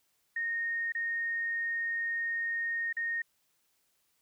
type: tone with dropouts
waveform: sine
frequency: 1851 Hz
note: A#6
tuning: 13 cents flat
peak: -30 dBFS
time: 0.36-3.22 s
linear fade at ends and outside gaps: 5 ms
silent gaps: 0.922-0.949 / 2.928-2.967 s
effects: white hiss -74 dBFS RMS until 4.21 s

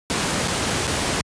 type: noise with dropouts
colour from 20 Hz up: pink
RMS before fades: -22 dBFS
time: 0.1-1.21 s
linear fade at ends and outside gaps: 0 ms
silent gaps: 0.476-0.481 / 0.871-0.877 s
effects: high-pass 80 Hz 12 dB/octave + resampled to 22050 Hz

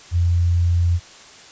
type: tone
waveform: sine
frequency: 86.5 Hz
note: F2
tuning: 16 cents flat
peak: -14 dBFS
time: 0.11-1 s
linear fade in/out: 50 ms
effects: white hiss -43 dBFS RMS until 1.51 s + resampled to 16000 Hz

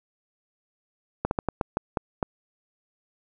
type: slowing click train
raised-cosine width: 1 ms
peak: -10 dBFS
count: 8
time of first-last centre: 1.25-2.228 s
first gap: 61 ms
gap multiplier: 1.27
effects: none

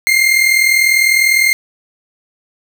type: tone pair together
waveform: 40% pulse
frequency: 2093 / 2133 Hz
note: C7 / C7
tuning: 0 / +33 cents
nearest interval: unison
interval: 33 cents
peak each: -11 dBFS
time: 0.07-1.53 s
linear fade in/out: 0 ms
effects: none

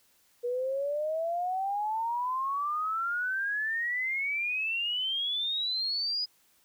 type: exponential sweep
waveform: sine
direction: up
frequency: 477.8 to 5000 Hz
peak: -28 dBFS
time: 0.43-6.26 s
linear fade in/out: 20 ms
effects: white hiss -66 dBFS RMS until 6.64 s

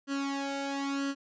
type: tone with flanger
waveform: sawtooth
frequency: 277.2 Hz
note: C#4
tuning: in tune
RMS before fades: -33 dBFS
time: 0.07-1.15 s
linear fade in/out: 50 ms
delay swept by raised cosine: 0.66 to 1.35 ms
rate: 1 Hz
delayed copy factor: +0.85
effects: resampled to 16000 Hz

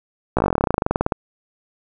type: slowing click train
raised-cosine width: 1 ms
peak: -3 dBFS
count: 24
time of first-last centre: 0.37-1.122 s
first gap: 16 ms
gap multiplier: 1.06
effects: none

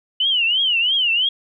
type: tone with vibrato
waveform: sine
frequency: 2960 Hz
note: F#7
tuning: in tune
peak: -15 dBFS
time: 0.2-1.29 s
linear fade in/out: 5 ms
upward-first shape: triangle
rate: 3 Hz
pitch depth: 200 cents each way
effects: none

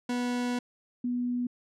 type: tone pair in turn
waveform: 40% pulse / sine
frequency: 245 / 245 Hz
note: B3 / B3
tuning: -14 / -14 cents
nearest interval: unison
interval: 0 cents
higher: neither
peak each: -27 dBFS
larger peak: neither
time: 0.09-0.59 / 1.04-1.47 s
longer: first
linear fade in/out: 5 ms
effects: low-pass 8000 Hz 12 dB/octave

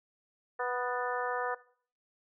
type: harmonic tone with a mistuned harmonic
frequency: 246.9 Hz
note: B3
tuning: in tune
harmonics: 2 / 3 / 4 / 5 / 6 / 7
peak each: -35 / -37 / -38 / -39 / -40 / -40 dBFS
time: 0.59-1.55 s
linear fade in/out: 10 ms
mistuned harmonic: 7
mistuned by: +40 cents
effects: noise-tail reverb RT60 0.5 s tail -19 dB re dry

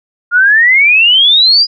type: exponential sweep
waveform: sine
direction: up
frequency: 1396.9 to 4957 Hz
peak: -4 dBFS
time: 0.31-1.67 s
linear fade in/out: 50 ms
effects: none

